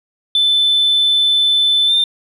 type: tone with pitch glide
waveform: sine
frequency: 3520 to 3592 Hz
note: A7 to A7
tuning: 0 to +35 cents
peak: -9 dBFS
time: 0.35-2.04 s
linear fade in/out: 2 ms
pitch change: +35 cents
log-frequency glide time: 1.87-1.92 s
effects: tanh soft clip ceiling -7 dBFS